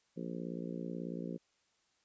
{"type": "harmonic tone", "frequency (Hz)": 58.27, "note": "A#1", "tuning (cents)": 0, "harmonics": [3, 4, 5, 6, 7, 8, 9], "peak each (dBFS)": [-42, -44, -46, -48, -49, -50, -51], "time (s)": [0.16, 1.38], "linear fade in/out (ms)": 20, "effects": ["white hiss -75 dBFS RMS until 2.04 s", "resampled to 16000 Hz"]}